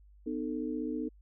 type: tone cluster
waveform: sine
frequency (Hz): 250.8 / 306.2 / 444.1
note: B3 / D#4 / A4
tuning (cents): +27 / -28 / +16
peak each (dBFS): -36 / -35 / -40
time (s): 0.26-1.09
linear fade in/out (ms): 10
effects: added 50 Hz sine -55 dBFS peak until 1.21 s